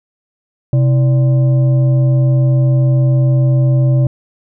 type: tone with frequency modulation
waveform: sine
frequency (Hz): 130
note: C3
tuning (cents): -11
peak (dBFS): -8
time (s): 0.73-4.07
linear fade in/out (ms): 2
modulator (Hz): 453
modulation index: 0.33
effects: none